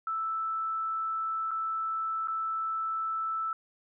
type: tone with dropouts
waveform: sine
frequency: 1318.5 Hz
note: E6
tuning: in tune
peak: -29 dBFS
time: 0.07-3.53 s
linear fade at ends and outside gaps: 2 ms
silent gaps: 1.509-1.514 / 2.274-2.282 s
effects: none